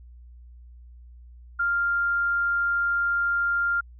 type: tone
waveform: sine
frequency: 1396.9 Hz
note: F6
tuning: in tune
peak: -21 dBFS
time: 1.59-3.81 s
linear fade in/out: 10 ms
effects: added 60 Hz sine -44 dBFS peak until 3.99 s